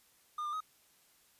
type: tone with pitch steps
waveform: triangle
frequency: 1214 / 1197 / 1260 Hz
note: D#6 / D6 / D#6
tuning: -43 / +33 / +21 cents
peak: -33 dBFS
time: 0.38-0.605 s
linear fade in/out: 5 ms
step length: 75 ms
effects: white hiss -67 dBFS RMS until 1.39 s + resampled to 32000 Hz